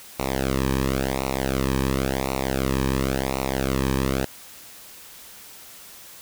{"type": "tone with flanger", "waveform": "sawtooth", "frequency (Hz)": 66.5, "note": "C2", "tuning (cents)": 29, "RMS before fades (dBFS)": -24, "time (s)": [0.19, 4.25], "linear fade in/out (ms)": 5, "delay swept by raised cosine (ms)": [0.61, 1.45], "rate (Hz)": 0.94, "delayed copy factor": -1, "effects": ["white hiss -44 dBFS RMS until 6.21 s"]}